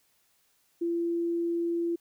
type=tone; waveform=sine; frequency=339.8 Hz; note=F4; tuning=47 cents flat; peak=-26 dBFS; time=0.81-1.96 s; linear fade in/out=10 ms; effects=white hiss -69 dBFS RMS until 2 s